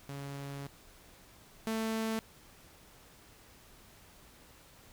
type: tone pair in turn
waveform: sawtooth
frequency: 140 / 222.2 Hz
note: C#3 / A3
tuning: +18 / +17 cents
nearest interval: minor sixth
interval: 799 cents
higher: second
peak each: -36 / -28 dBFS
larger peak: second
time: 0.09-0.67 / 1.67-2.19 s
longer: first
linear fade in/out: 0 ms
effects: pink hiss -58 dBFS RMS until 4.92 s